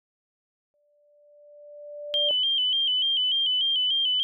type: tone with exponential growth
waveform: sine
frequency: 587.3 Hz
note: D5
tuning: in tune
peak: -27 dBFS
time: 0.74-2.31 s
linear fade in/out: 0 ms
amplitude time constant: 340 ms
type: tone with vibrato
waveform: sine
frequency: 3094 Hz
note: G7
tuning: 23 cents flat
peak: -21 dBFS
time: 2.14-4.23 s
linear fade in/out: 0 ms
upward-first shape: square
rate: 3.4 Hz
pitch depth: 52 cents each way
effects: none